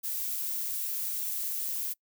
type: noise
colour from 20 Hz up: violet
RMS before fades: -33 dBFS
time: 0.03-1.94 s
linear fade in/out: 20 ms
effects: noise-tail reverb RT60 0.1 s tail -25 dB re dry